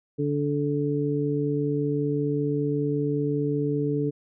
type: harmonic tone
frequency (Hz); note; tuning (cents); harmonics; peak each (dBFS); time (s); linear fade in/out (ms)
145.2; D3; -19; 1 / 2 / 3; -27 / -27 / -27; 0.18-4.11; 20
effects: none